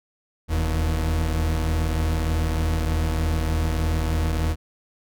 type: tone pair together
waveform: 40% pulse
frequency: 41.39 / 79.5 Hz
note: E1 / D#2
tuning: +8 / +38 cents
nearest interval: major seventh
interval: 1130 cents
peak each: -25 / -21 dBFS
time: 0.48-4.56 s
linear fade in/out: 50 ms
effects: none